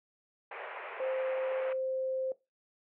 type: band-pass noise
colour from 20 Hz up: pink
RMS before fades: -43 dBFS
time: 0.51-1.73 s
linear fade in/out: 5 ms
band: 430 to 2600 Hz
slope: 48 dB/octave
type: tone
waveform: sine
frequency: 523.3 Hz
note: C5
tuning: in tune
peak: -31 dBFS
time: 1-2.32 s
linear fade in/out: 2 ms
effects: noise-tail reverb RT60 0.2 s tail -17 dB re dry